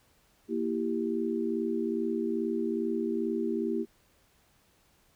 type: chord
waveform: sine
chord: E diminished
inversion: second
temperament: equal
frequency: 233.1 / 329.6 / 392 Hz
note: Bb3 / E4 / G4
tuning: 0 / 0 / 0 cents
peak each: -32 dBFS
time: 0.48-3.86 s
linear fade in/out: 50 ms
effects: pink hiss -66 dBFS RMS until 5.15 s